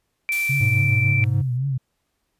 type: tone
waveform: sine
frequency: 2340 Hz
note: D7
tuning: 7 cents flat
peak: -20 dBFS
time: 0.29-1.24 s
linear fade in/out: 0 ms
type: noise with exponential decay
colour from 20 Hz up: blue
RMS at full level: -28 dBFS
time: 0.32-1.57 s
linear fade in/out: 0 ms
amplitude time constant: 270 ms
type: tone with vibrato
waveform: sine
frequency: 130.7 Hz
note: C3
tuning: 1 cent flat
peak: -20 dBFS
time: 0.49-1.78 s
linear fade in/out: 10 ms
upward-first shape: triangle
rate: 3.6 Hz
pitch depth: 140 cents each way
type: tone with tremolo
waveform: triangle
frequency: 103.83 Hz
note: G#2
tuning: in tune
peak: -16 dBFS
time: 0.6-1.42 s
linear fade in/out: 10 ms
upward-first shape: sine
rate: 6.7 Hz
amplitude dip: 35%
effects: pink hiss -73 dBFS RMS until 2.39 s + resampled to 32000 Hz